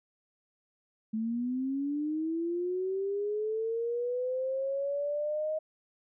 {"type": "linear sweep", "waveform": "sine", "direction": "up", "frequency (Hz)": [216.1, 628], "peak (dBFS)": -29, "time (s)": [1.13, 5.59], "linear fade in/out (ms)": 10, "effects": []}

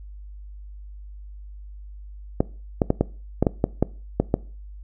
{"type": "clicks", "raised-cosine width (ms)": 2, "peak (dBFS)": -4, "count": 10, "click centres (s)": [2.405, 2.818, 2.904, 3.01, 3.426, 3.468, 3.641, 3.826, 4.2, 4.341], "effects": ["noise-tail reverb RT60 0.4 s tail -21 dB re dry", "added 50 Hz sine -37 dBFS peak until 4.83 s"]}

